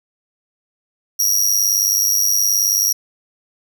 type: tone with amplitude modulation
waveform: sawtooth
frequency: 5690 Hz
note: F8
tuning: 31 cents sharp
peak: -8 dBFS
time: 1.19-2.93 s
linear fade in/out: 10 ms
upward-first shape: sine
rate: 98.9 Hz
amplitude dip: 75%
effects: none